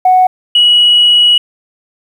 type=tone pair in turn; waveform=sine; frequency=740 / 2919 Hz; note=F#5 / F#7; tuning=0 / -24 cents; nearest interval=2 octaves; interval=2376 cents; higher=second; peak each=-3 dBFS; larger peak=neither; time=0.05-0.27 / 0.55-1.38 s; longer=second; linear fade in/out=5 ms; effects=tanh soft clip ceiling 0 dBFS + 7-bit